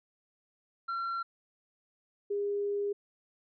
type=tone pair in turn; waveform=triangle / sine; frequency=1364 / 406.3 Hz; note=F6 / G#4; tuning=-41 / -38 cents; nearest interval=octave + major sixth; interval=2097 cents; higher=first; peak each=-30 / -29 dBFS; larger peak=second; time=0.88-1.23 / 2.3-2.93 s; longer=second; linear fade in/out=10 ms; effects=resampled to 11025 Hz